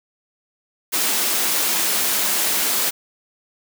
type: high-pass noise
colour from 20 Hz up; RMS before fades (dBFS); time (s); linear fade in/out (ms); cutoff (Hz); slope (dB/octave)
white; -20; 0.92-2.91; 20; 190; 24
effects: none